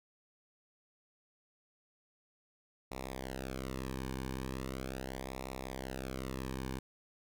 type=tone with flanger; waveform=sawtooth; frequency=65.41 Hz; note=C2; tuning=in tune; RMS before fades=-41 dBFS; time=2.91-6.79 s; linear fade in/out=5 ms; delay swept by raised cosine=0.64 to 1.52 ms; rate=0.39 Hz; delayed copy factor=-0.85; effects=none